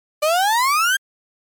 35% pulse exponential sweep, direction up, 587.3 to 1624 Hz, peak -13 dBFS, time 0.22-0.97 s, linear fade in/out 10 ms, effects MP3 96 kbps

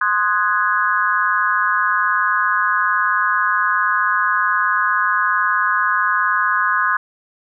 sine chord, Ab dominant seventh, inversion first, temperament equal, 1046.5 / 1244.5 / 1480 / 1661.2 Hz, C6 / Eb6 / Gb6 / Ab6, 0 / 0 / 0 / 0 cents, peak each -20 dBFS, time 0.01-6.97 s, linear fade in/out 5 ms, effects none

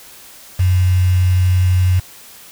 sine tone with quantisation, 91.2 Hz, F#2, 24 cents flat, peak -10 dBFS, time 0.59-2 s, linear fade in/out 10 ms, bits 5, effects white hiss -40 dBFS RMS until 2.51 s

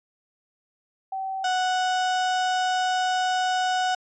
sine / 35% pulse tone pair in turn, 768 / 739.1 Hz, G5 / F#5, -36 / -2 cents, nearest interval minor second, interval 66 cents, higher first, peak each -27 / -20 dBFS, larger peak second, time 1.12-1.44 / 1.44-3.95 s, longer second, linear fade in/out 5 ms, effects resampled to 16000 Hz

